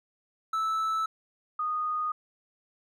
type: tone pair in turn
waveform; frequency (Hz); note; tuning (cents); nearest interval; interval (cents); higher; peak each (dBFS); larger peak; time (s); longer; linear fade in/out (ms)
triangle / sine; 1312 / 1235.9; E6 / D#6; -9 / -12; minor second; 103; first; -24 / -27; first; 0.53-1.06 / 1.59-2.12; neither; 5
effects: none